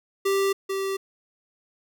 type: tone pair in turn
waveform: square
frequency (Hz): 392 / 388.6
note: G4 / G4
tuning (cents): 0 / -15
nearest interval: unison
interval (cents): 15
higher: first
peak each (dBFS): -21 / -26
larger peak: first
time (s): 0.25-0.53 / 0.69-0.97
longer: neither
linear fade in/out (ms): 10
effects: none